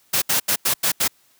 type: noise bursts at uneven times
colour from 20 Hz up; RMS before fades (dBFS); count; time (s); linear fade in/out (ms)
white; -19; 6; 0.13-0.22 / 0.29-0.4 / 0.48-0.56 / 0.65-0.74 / 0.83-0.92 / 1-1.08; 10
effects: white hiss -59 dBFS RMS until 1.39 s + high-pass 80 Hz 12 dB/octave